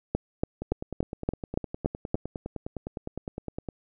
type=two click trains; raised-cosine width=2 ms; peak=-20 / -11 dBFS; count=31 / 8; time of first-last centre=0.62-3.687 / 0.15-2.144 s; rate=9.78 / 3.51 Hz; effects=none